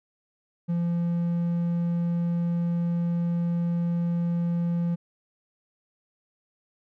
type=tone; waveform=triangle; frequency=171.4 Hz; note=F3; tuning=32 cents flat; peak=-21 dBFS; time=0.68-4.96 s; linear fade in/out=20 ms; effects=none